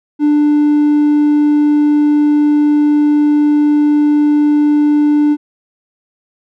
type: tone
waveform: triangle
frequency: 296 Hz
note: D4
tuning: 14 cents sharp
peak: -5 dBFS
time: 0.19-5.37 s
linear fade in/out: 50 ms
effects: tanh soft clip ceiling -1 dBFS